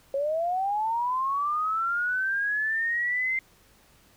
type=linear sweep; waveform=sine; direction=up; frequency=540 to 2093 Hz; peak=-24 dBFS; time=0.14-3.39 s; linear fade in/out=2 ms; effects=pink hiss -59 dBFS RMS until 4.16 s